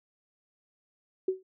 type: tone with exponential decay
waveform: sine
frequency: 376.4 Hz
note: F#4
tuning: 30 cents sharp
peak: -21 dBFS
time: 1.28-1.43 s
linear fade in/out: 5 ms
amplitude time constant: 31 ms
effects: none